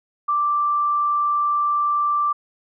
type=tone; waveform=sine; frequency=1174.7 Hz; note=D6; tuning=in tune; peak=-17 dBFS; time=0.28-2.33 s; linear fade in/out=10 ms; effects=none